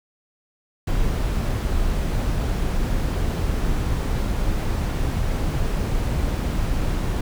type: noise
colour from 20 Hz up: brown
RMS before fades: -22 dBFS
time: 0.87-7.21 s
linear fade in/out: 5 ms
effects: none